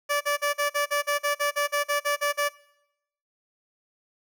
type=tone bursts; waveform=15% pulse; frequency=580 Hz; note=D5; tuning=22 cents flat; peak=-16 dBFS; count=15; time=0.09-2.492 s; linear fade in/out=20 ms; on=120 ms; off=43 ms; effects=noise-tail reverb RT60 0.8 s tail -21 dB re dry